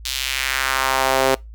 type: tone with high-pass filter sweep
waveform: sawtooth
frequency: 132.8 Hz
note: C3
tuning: 26 cents sharp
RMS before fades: -20 dBFS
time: 0.05-1.35 s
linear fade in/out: 5 ms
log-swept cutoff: 3900 to 460 Hz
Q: 1.6
effects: noise-tail reverb RT60 0.2 s tail -23 dB re dry + added 55 Hz sine -35 dBFS peak until 1.54 s